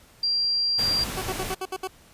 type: tone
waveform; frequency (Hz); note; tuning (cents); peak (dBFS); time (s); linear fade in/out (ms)
sine; 4745; D8; +17; -21; 0.23-1.04; 5
type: noise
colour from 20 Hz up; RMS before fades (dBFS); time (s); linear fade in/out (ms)
pink; -32; 0.78-1.55; 10
type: tone bursts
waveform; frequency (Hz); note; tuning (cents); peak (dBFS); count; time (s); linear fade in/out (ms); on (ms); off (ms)
20% pulse; 376.4; F#4; +30; -23; 7; 1.17-1.875; 5; 45; 65
effects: pink hiss -54 dBFS RMS until 2.13 s + resampled to 32000 Hz